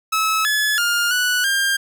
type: tone with pitch steps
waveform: sawtooth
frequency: 1296 / 1711 / 1411 / 1478 / 1600 Hz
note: E6 / A6 / F6 / F#6 / G6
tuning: -30 / -49 / +17 / -2 / +35 cents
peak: -13 dBFS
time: 0.12-1.77 s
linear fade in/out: 10 ms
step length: 330 ms
effects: none